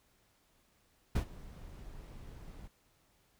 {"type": "noise with ADSR envelope", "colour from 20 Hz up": "brown", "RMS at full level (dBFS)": -28, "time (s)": [1.15, 2.68], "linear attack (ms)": 8, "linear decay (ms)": 88, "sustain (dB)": -21, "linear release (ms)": 11, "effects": ["pink hiss -71 dBFS RMS until 3.39 s"]}